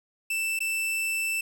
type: tone with dropouts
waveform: 45% pulse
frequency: 2657 Hz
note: E7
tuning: 13 cents sharp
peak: -26 dBFS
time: 0.3-1.41 s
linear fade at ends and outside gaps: 5 ms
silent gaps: 0.591-0.604 s
effects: 9-bit